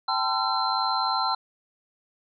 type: tone cluster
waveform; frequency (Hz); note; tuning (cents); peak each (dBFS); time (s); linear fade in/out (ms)
sine; 781 / 884 / 1024 / 1352 / 4101; G5 / A5 / C6 / E6 / C8; -7 / +8 / -38 / +43 / -36; -29; 0.08-1.35; 5
effects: none